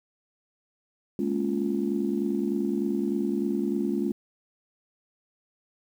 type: chord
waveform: sine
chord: Bb minor seventh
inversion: third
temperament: just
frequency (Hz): 209.8 / 233.1 / 279.7 / 349.6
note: Ab3 / Bb3 / Db4 / F4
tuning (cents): +18 / 0 / +16 / +2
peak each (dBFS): -28 / -33 / -29 / -29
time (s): 1.19-4.12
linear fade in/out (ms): 2
effects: tanh soft clip ceiling -14 dBFS + 9-bit